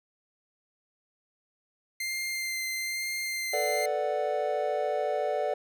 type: tone with vibrato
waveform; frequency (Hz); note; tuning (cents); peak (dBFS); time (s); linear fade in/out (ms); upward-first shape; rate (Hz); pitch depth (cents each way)
sawtooth; 2093; C7; 0; -27; 2-3.86; 5; sine; 1.1; 13
type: chord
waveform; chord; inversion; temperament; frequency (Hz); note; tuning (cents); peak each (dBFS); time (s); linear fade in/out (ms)
triangle; B minor seventh; third; equal; 440 / 493.9 / 587.3 / 740; A4 / B4 / D5 / F#5; 0 / 0 / 0 / 0; -31 / -33 / -28 / -30; 3.53-5.54; 5
effects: none